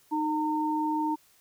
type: tone pair together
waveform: sine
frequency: 308.7 / 912.8 Hz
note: D#4 / A#5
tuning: -14 / -37 cents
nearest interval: octave + perfect fifth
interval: 1877 cents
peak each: -28 dBFS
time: 0.11-1.16 s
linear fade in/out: 20 ms
effects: white hiss -62 dBFS RMS until 1.4 s